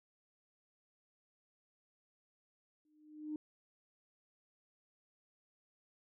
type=tone with exponential growth; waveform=sine; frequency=304.2 Hz; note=D#4; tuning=39 cents flat; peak=-35 dBFS; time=2.85-3.36 s; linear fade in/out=2 ms; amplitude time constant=110 ms; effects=tanh soft clip ceiling -31 dBFS